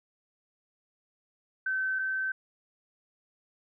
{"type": "tone pair in turn", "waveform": "sine", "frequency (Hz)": [1535, 1541.3], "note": ["G6", "G6"], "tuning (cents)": [-37, -30], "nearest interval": "unison", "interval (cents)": 7, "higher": "second", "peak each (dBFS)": [-27, -28], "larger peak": "first", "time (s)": [[1.66, 1.99], [1.99, 2.32]], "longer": "neither", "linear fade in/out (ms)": 5, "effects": []}